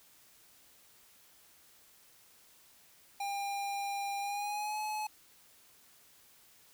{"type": "tone with pitch glide", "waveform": "square", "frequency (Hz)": [801, 853.5], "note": ["G5", "G#5"], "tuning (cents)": [37, 47], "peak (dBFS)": -35, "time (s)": [3.2, 5.07], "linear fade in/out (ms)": 5, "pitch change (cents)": 110, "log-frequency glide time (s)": [4.2, 4.79], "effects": ["white hiss -62 dBFS RMS until 6.73 s"]}